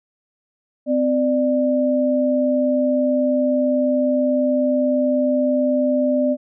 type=tone pair together; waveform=sine; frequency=257.2 / 593.6 Hz; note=C4 / D5; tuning=-30 / +18 cents; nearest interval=octave + major second; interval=1448 cents; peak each=-18 dBFS; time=0.86-6.37 s; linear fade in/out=50 ms; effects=none